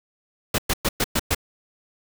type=noise bursts; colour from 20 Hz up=pink; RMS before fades=-21 dBFS; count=6; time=0.54-1.348 s; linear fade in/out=5 ms; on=43 ms; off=110 ms; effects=none